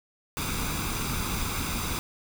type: noise with comb filter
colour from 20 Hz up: pink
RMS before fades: -30 dBFS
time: 0.37-1.99 s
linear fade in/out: 0 ms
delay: 0.82 ms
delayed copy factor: +0.6
effects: none